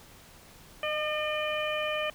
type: harmonic tone with a mistuned harmonic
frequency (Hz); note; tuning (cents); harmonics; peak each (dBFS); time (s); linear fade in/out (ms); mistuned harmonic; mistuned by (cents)
605; D#5; -49; 1 / 2 / 3 / 4 / 5; -31 / -36 / -38 / -35 / -37; 0.83-2.1; 2; 1; +17
effects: pink hiss -53 dBFS RMS until 2.14 s